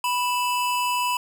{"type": "tone pair together", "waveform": "square", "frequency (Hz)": [987.8, 2637], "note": ["B5", "E7"], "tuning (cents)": [0, 0], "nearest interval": "octave + perfect fourth", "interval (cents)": 1700, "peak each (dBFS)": [-23, -30], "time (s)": [0.04, 1.17], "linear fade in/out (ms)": 2, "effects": []}